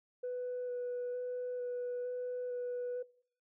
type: tone with vibrato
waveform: sine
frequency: 493.9 Hz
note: B4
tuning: in tune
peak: -34 dBFS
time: 0.23-3.03 s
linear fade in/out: 10 ms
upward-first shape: square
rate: 1.1 Hz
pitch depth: 9 cents each way
effects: noise-tail reverb RT60 0.6 s tail -23 dB re dry + tanh soft clip ceiling -33 dBFS